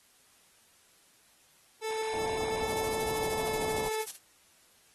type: tone with pitch glide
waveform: 30% pulse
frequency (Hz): 440 to 436.7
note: A4 to A4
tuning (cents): 0 to -13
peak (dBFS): -29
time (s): 1.81-4.06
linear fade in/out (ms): 50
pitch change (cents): -13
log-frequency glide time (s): 2.94-3.57
type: low-pass noise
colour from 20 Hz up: white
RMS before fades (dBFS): -39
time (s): 2.13-3.89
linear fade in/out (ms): 10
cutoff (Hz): 1000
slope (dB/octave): 48
type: noise with tremolo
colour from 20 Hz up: blue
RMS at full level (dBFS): -37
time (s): 2.61-4.18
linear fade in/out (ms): 50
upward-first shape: square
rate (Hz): 13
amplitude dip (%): 75
effects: white hiss -63 dBFS RMS until 4.94 s + AAC 32 kbps